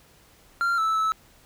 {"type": "tone with pitch steps", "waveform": "triangle", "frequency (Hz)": [1384, 1313, 1305], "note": ["F6", "E6", "E6"], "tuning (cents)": [-16, -7, -18], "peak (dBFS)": -19, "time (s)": [0.61, 1.12], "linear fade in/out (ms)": 0, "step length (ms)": 170, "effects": ["pink hiss -56 dBFS RMS until 1.45 s"]}